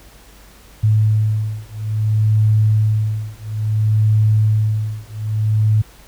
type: beating tone pair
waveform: sine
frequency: 107.5 / 108.09 Hz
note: A2 / A2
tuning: -40 / -30 cents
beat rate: 0.59 Hz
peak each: -16 dBFS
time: 0.83-5.82 s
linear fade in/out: 10 ms
effects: added 50 Hz sine -45 dBFS peak until 6.07 s + pink hiss -46 dBFS RMS until 6.07 s